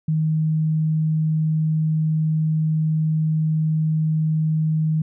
sine tone, 156.9 Hz, D#3, 15 cents sharp, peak -17 dBFS, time 0.08-5.02 s, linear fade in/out 5 ms, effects none

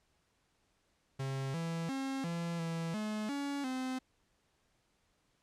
45% pulse tone with pitch steps, 134.6 / 165.8 / 269 / 169.4 / 165.4 / 213.6 / 282.5 / 258.2 Hz, C3 / E3 / C4 / E3 / E3 / G#3 / C#4 / C4, +49 / +10 / +48 / +48 / +6 / +49 / +33 / -23 cents, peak -35 dBFS, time 1.19-3.99 s, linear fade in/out 10 ms, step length 350 ms, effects pink hiss -75 dBFS RMS until 5.42 s + low-pass 9000 Hz 12 dB/octave

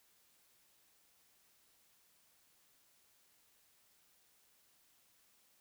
silence, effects white hiss -71 dBFS RMS until 5.6 s

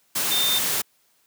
sine tone in noise, 3614 Hz, A7, 46 cents sharp, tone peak -21 dBFS, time 0.31-0.59 s, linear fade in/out 10 ms, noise white, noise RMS -24 dBFS, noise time 0.15-0.82 s, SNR 0 dB, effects white hiss -64 dBFS RMS until 1.26 s + high-pass 100 Hz 12 dB/octave

